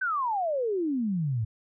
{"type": "exponential sweep", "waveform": "sine", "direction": "down", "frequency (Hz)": [1568, 103.83], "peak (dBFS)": -25, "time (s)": [0.01, 1.45], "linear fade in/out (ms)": 10, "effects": []}